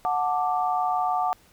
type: chord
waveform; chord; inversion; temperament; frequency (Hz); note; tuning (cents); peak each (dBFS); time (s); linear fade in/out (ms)
sine; D major; first; just; 734.2 / 881 / 1174.7; F#5 / A5 / D6; -14 / +2 / 0; -24 / -28 / -28; 0.05-1.33; 0
effects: pink hiss -57 dBFS RMS until 1.52 s